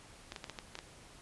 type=clicks; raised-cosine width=0.2 ms; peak=-24 dBFS; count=7; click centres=0.321 / 0.362 / 0.442 / 0.497 / 0.588 / 0.754 / 0.789 s; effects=pink hiss -56 dBFS RMS until 1.21 s + resampled to 24000 Hz